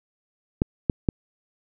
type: clicks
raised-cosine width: 3 ms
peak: -6 dBFS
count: 3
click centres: 0.619 / 0.898 / 1.088 s
effects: none